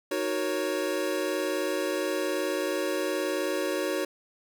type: chord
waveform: square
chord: D# minor seventh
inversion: none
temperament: equal with one note detuned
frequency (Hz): 311.1 / 370 / 471.6 / 554.4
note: D#4 / F#4 / A#4 / C#5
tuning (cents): 0 / 0 / +20 / 0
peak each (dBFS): -34 / -32 / -36 / -32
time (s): 0.11-4.05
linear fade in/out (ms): 5
effects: none